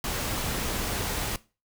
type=noise; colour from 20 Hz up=pink; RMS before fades=-30 dBFS; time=0.04-1.36 s; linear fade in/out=2 ms; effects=noise-tail reverb RT60 0.3 s tail -19 dB re dry